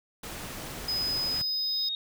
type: noise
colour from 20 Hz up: pink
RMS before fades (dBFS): -39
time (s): 0.23-1.42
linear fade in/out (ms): 5
type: tone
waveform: triangle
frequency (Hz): 5030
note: D#8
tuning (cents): +18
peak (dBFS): -26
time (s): 0.88-1.89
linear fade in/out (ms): 5
type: tone with exponential growth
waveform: sine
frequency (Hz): 3730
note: A#7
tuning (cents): 0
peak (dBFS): -28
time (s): 0.93-1.95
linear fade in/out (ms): 1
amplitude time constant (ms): 220
effects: none